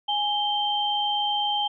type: tone pair together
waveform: sine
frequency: 830.6 / 3136 Hz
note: G#5 / G7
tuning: 0 / 0 cents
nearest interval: octave + major seventh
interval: 2300 cents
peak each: -25 dBFS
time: 0.08-1.68 s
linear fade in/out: 10 ms
effects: none